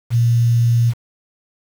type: tone with quantisation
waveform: sine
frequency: 117.8 Hz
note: A#2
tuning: 19 cents sharp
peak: -11 dBFS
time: 0.1-0.94 s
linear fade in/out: 50 ms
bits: 6
effects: none